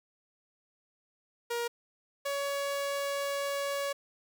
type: tone pair in turn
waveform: sawtooth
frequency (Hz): 472.6 / 562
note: A#4 / C#5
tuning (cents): +24 / +24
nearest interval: minor third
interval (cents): 300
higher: second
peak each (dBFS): -27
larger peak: neither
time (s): 1.5-1.68 / 2.25-3.93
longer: second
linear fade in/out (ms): 10
effects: none